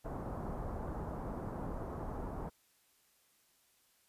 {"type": "low-pass noise", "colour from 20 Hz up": "pink", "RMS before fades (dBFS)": -41, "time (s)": [0.04, 2.5], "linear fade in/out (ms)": 20, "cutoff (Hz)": 1100, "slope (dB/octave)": 24, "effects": ["white hiss -71 dBFS RMS until 4.08 s", "resampled to 32000 Hz"]}